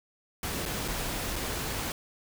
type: noise with dropouts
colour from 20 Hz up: pink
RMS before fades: -33 dBFS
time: 0.43-1.92 s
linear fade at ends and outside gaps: 1 ms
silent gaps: 0.654-0.66 / 0.879-0.882 / 1.358-1.362 s
effects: none